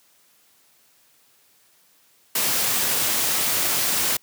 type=noise; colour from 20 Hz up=white; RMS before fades=-22 dBFS; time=2.35-4.17 s; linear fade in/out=5 ms; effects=white hiss -59 dBFS RMS until 4.22 s + high-pass 100 Hz 12 dB/octave